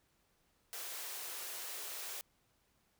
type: high-pass noise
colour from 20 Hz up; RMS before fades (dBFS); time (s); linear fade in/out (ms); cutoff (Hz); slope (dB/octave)
white; -44; 0.73-2.21; 0; 350; 48
effects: pink hiss -75 dBFS RMS until 2.99 s